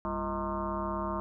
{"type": "tone with frequency modulation", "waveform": "sine", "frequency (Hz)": 630, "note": "D#5", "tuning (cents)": 21, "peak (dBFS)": -30, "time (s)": [0.05, 1.2], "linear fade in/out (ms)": 0, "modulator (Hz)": 144, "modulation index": 4, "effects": []}